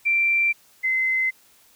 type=tone pair in turn; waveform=sine; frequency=2354 / 2057 Hz; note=D7 / C7; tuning=+3 / -30 cents; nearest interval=major second; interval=233 cents; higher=first; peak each=-17 / -19 dBFS; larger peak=first; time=0.05-0.53 / 0.83-1.31 s; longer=neither; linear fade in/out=20 ms; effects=white hiss -56 dBFS RMS until 1.75 s